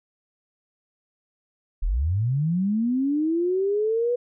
sine linear sweep, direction up, 31.77 to 492.9 Hz, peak -20 dBFS, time 1.82-4.16 s, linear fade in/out 10 ms, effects none

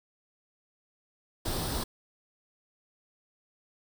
pink noise with comb filter, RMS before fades -32 dBFS, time 1.45-1.84 s, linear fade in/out 10 ms, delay 0.22 ms, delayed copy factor +0.55, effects none

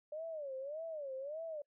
sine tone with vibrato, 588 Hz, D5, 2 cents sharp, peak -40 dBFS, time 0.12-1.62 s, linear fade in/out 5 ms, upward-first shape sine, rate 1.7 Hz, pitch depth 200 cents each way, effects noise-tail reverb RT60 0.1 s tail -26 dB re dry

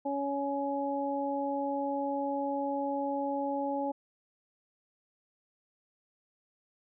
harmonic tone, 280 Hz, C#4, 18 cents sharp, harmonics 1 / 2 / 3, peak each -34 / -34 / -34 dBFS, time 0.05-3.92 s, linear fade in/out 10 ms, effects none

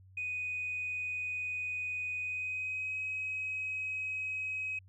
sine tone with pitch glide, 2489 to 2540 Hz, D#7 to D#7, 0 to +35 cents, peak -33 dBFS, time 0.17-4.79 s, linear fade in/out 5 ms, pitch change +35 cents, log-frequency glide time 2.2-2.98 s, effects tanh soft clip ceiling -29 dBFS + added 94 Hz sine -55 dBFS peak until 4.88 s

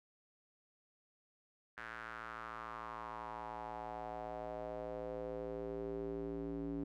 square tone with band-pass filter sweep, 56.6 Hz, A1, 50 cents sharp, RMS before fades -44 dBFS, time 1.77-6.84 s, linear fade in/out 5 ms, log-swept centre 1600 to 300 Hz, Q 3.7, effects none

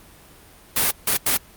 white noise bursts at uneven times, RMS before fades -19 dBFS, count 3, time 0.76-0.91 / 1.07-1.17 / 1.26-1.37 s, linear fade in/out 5 ms, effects pink hiss -48 dBFS RMS until 1.56 s + Opus 32 kbps

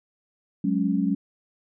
sine chord, F# suspended second, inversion none, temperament equal, 185 / 207.7 / 277.2 Hz, F#3 / G#3 / C#4, 0 / 0 / 0 cents, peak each -25 dBFS, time 0.64-1.15 s, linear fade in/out 5 ms, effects none

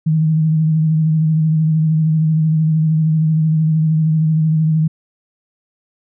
sine tone with vibrato, 157.7 Hz, D#3, 24 cents sharp, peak -11 dBFS, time 0.06-4.88 s, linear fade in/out 10 ms, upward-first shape sine, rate 13 Hz, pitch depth 32 cents each way, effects none

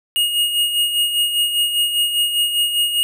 square tone with tremolo, 2866 Hz, F7, 44 cents sharp, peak -14 dBFS, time 0.16-3.03 s, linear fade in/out 0 ms, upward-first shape sine, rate 5 Hz, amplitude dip 55%, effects none

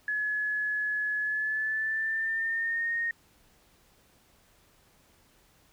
sine tone with pitch glide, 1700 to 1853.9 Hz, G#6 to A#6, +40 to -10 cents, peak -27 dBFS, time 0.08-3.11 s, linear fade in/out 2 ms, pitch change +150 cents, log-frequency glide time 1.19-2.93 s, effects pink hiss -63 dBFS RMS until 5.72 s

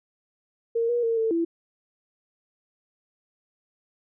sine tone with pitch steps, 461.4 / 479.1 / 457.9 / 447.2 / 334.5 Hz, A#4 / A#4 / A#4 / A4 / E4, -18 / +47 / -31 / +28 / +25 cents, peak -21 dBFS, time 0.75-1.45 s, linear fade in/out 10 ms, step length 140 ms, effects none

